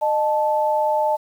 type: tone pair together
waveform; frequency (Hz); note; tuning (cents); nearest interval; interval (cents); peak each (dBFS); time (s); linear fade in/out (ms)
sine; 611.6 / 875; D#5 / A5; -30 / -10; tritone; 620; -20 / -19; 0.01-1.17; 20
effects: 8-bit